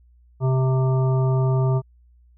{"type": "harmonic tone", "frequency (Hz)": 130.81, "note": "C3", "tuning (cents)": 0, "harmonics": [1, 3, 5, 7, 9], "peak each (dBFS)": [-17, -27, -31, -34, -36], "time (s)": [0.4, 1.82], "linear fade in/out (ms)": 50, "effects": ["added 60 Hz sine -51 dBFS peak until 2.37 s"]}